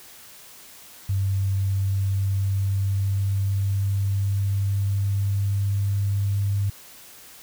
sine tone with pitch glide, 97.4 to 99.96 Hz, G2 to G2, -11 to +34 cents, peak -20 dBFS, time 1.09-6.7 s, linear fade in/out 5 ms, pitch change +45 cents, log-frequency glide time 1.74-6.02 s, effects white hiss -46 dBFS RMS until 7.42 s

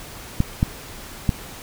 clicks, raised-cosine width 5 ms, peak -4 dBFS, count 3, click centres 0.404 / 0.629 / 1.292 s, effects pink hiss -38 dBFS RMS until 1.62 s

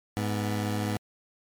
20% pulse tone pair together, 104.5 / 248.5 Hz, G#2 / B3, +11 / +11 cents, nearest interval octave + minor third, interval 1500 cents, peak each -23 / -29 dBFS, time 0.17-0.97 s, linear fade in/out 0 ms, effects MP3 96 kbps

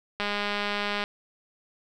click train, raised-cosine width 0.3 ms, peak -13 dBFS, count 173, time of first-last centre 0.2-1.039 s, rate 205 Hz, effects none

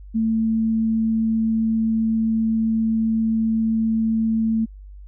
sine tone, 223.1 Hz, A3, 24 cents sharp, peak -17 dBFS, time 0.14-4.66 s, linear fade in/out 20 ms, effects added 49 Hz sine -37 dBFS peak until 5.07 s

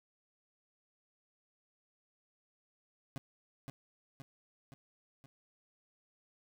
30% pulse tone with echo, 136.1 Hz, C#3, 31 cents flat, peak -36 dBFS, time 3.16-3.18 s, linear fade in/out 0 ms, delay 520 ms, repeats 4, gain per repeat -4 dB, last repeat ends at 5.26 s, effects none

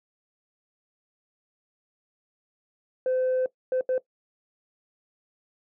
sine tone bursts at uneven times, 513 Hz, C5, 34 cents flat, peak -20 dBFS, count 3, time 3.06-3.46 / 3.72-3.81 / 3.89-3.98 s, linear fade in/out 2 ms, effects noise-tail reverb RT60 0.1 s tail -19 dB re dry + tanh soft clip ceiling -20 dBFS

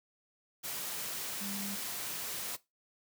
sine tone in noise, 200 Hz, G3, 35 cents sharp, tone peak -40 dBFS, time 1.4-1.76 s, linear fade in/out 20 ms, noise white, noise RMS -39 dBFS, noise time 0.63-2.57 s, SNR -4 dB, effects noise-tail reverb RT60 0.2 s tail -18 dB re dry + high-pass 100 Hz 12 dB/octave

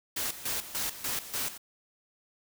white noise with tremolo, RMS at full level -32 dBFS, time 0.16-1.58 s, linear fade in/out 10 ms, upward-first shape square, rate 3.4 Hz, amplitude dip 75%, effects none

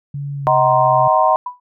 sine tone with pitch glide, 141.9 to 131.63 Hz, C#3 to C3, +41 to +11 cents, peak -22 dBFS, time 0.14-1.08 s, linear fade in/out 5 ms, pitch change -130 cents, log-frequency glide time 0.34-0.71 s
sine chord, C half-diminished seventh, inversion first, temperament just, 627.9 / 753.5 / 941.9 / 1046.5 Hz, Eb5 / Gb5 / Bb5 / C6, +16 / +31 / +18 / 0 cents, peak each -16 dBFS, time 0.47-1.36 s, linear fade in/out 0 ms
sine tone with exponential decay, 987.8 Hz, B5, in tune, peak -18 dBFS, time 1.46-1.6 s, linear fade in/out 5 ms, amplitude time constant 30 ms
effects none

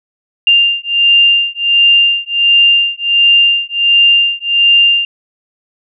sine beating tone pair, 2794 / 2795.4 Hz, F7 / F7, 0 / +1 cents, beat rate 1.4 Hz, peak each -10 dBFS, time 0.47-5.05 s, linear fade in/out 2 ms, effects none

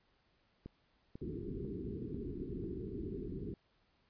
click train, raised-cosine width 3 ms, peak -33 dBFS, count 5, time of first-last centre 0.66-2.64 s, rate 2.02 Hz
white low-pass noise, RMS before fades -42 dBFS, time 1.21-3.54 s, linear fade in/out 5 ms, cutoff 420 Hz, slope 96 dB/octave
effects pink hiss -74 dBFS RMS until 4.09 s + resampled to 11025 Hz

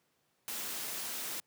white noise, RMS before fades -39 dBFS, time 0.48-1.4 s, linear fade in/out 0 ms, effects pink hiss -75 dBFS RMS until 1.46 s + high-pass 150 Hz 12 dB/octave

